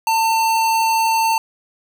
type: tone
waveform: square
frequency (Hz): 898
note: A5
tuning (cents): +35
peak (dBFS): -15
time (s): 0.07-1.38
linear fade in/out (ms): 2
effects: none